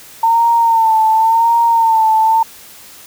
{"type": "tone with vibrato", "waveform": "sine", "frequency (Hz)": 905, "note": "A5", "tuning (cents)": 48, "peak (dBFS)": -8, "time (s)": [0.23, 2.43], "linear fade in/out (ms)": 5, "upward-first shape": "sine", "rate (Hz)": 0.92, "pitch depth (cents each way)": 51, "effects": ["white hiss -38 dBFS RMS until 3.06 s"]}